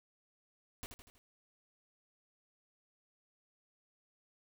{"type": "noise with echo", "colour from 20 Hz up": "pink", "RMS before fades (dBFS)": -44, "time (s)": [0.83, 0.86], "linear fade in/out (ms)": 0, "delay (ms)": 80, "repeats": 4, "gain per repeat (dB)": -6, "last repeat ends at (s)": 1.18, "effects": []}